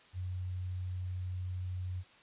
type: tone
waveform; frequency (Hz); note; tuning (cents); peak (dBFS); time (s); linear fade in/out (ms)
sine; 91.3; F#2; -23; -35; 0.13-2.04; 50
effects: white hiss -60 dBFS RMS until 2.22 s + resampled to 8000 Hz